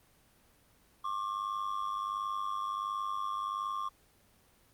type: ring-modulated tone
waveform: triangle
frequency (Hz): 1126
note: C#6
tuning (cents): +27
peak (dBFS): -28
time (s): 1.04-3.89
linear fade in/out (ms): 10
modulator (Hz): 50.7
effects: pink hiss -65 dBFS RMS until 4.73 s + Opus 24 kbps